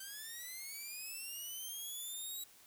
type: linear sweep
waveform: 5% pulse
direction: up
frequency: 1538 to 3883 Hz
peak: -35 dBFS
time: 0-2.44 s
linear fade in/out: 5 ms
effects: white hiss -62 dBFS RMS until 2.66 s